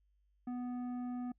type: tone with tanh clipping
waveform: sine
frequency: 246.9 Hz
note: B3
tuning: in tune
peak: -39 dBFS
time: 0.47-1.32 s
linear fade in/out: 5 ms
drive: 10 dB
effects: noise-tail reverb RT60 0.1 s tail -24 dB re dry + added 50 Hz sine -70 dBFS peak until 1.38 s